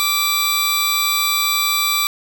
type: tone pair together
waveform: 15% pulse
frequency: 1174.7 / 3951 Hz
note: D6 / B7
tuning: 0 / 0 cents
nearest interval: octave + major sixth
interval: 2100 cents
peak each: -12 dBFS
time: 0-2.07 s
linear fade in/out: 0 ms
effects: none